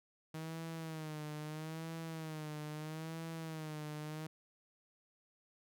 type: tone with vibrato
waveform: sawtooth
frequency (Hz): 157.3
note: D#3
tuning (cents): +19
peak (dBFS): -38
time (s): 0.34-4.27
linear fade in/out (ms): 5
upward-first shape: sine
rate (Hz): 0.77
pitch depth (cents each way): 71
effects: none